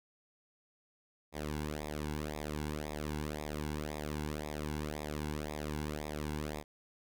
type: tone with flanger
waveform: sawtooth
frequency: 75.3 Hz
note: D2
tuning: 44 cents sharp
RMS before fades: -39 dBFS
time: 1.32-6.64 s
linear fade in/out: 50 ms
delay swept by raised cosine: 0.67 to 1.65 ms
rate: 1.9 Hz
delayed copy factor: -0.85
effects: none